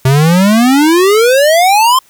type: exponential sweep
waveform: square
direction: up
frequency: 128.3 to 1066 Hz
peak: -6 dBFS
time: 0.05-1.99 s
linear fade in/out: 5 ms
effects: white hiss -48 dBFS RMS until 2.09 s